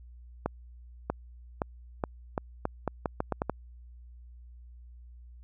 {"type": "accelerating click train", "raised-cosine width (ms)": 1, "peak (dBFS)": -14, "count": 12, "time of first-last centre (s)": [0.46, 3.497], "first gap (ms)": 640, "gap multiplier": 0.81, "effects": ["added 60 Hz sine -47 dBFS peak until 5.43 s"]}